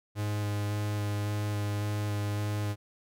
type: tone with vibrato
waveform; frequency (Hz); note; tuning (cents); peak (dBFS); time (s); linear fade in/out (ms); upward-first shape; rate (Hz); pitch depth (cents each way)
45% pulse; 103.83; G#2; 0; -29; 0.15-2.76; 50; square; 1.8; 9
effects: none